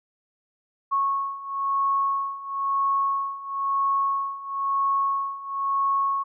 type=beating tone pair; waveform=sine; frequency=1100 / 1101 Hz; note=C#6 / C#6; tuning=-14 / -12 cents; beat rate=1 Hz; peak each=-27 / -24 dBFS; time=0.91-6.24 s; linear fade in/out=20 ms; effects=none